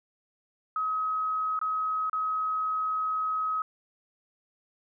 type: tone with dropouts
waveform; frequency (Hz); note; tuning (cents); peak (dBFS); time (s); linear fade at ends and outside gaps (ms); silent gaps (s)
sine; 1272; D#6; +38; -26; 0.76-3.62; 2; 1.591-1.614 / 2.097-2.13
effects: none